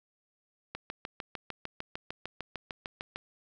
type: click train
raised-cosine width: 0.3 ms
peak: -21 dBFS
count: 17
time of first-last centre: 0.75-3.16 s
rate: 6.64 Hz
effects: none